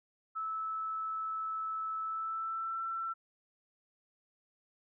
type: tone with pitch glide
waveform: sine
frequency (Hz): 1307 to 1341.4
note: E6 to E6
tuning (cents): -15 to +30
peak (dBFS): -34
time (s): 0.35-3.14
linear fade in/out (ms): 20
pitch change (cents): +45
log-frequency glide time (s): 2.01-2.81
effects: none